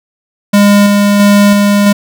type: tone with tremolo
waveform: square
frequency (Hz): 203.5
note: G#3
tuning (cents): -35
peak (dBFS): -4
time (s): 0.53-1.93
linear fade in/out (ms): 10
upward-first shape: square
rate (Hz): 1.5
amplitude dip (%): 25
effects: none